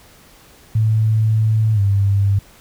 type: tone with pitch glide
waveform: sine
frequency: 109.7 to 99.44 Hz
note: A2 to G2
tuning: -5 to +25 cents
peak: -12 dBFS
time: 0.75-2.39 s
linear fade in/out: 5 ms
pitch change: -170 cents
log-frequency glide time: 1.74-1.8 s
effects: pink hiss -47 dBFS RMS until 2.6 s